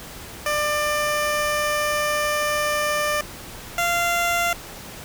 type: tone pair in turn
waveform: 15% pulse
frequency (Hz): 596 / 691.1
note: D5 / F5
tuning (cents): +25 / -18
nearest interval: minor third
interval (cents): 257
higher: second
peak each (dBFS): -14 / -13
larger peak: second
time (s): 0.46-3.21 / 3.78-4.53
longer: first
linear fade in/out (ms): 2
effects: pink hiss -38 dBFS RMS until 5.04 s